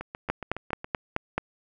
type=two click trains; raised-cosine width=0.5 ms; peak=-20 / -10 dBFS; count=7 / 6; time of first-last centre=0.01-0.844 / 0.3-1.38 s; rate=7.19 / 4.63 Hz; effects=none